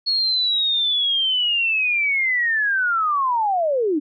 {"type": "linear sweep", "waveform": "sine", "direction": "down", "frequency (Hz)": [4354, 277.2], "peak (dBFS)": -17, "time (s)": [0.06, 4], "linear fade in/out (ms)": 20, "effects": []}